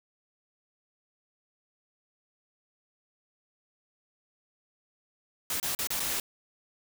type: noise with dropouts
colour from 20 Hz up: white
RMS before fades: -31 dBFS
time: 5.5-6.2 s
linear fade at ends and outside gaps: 2 ms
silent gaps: 5.6-5.628 / 5.75-5.789 / 5.872-5.904 / 5.997-6.002 s
effects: none